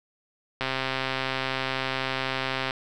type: click train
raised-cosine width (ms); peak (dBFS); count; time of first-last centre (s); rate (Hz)
0.3; -11; 278; 0.61-2.708; 132
effects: none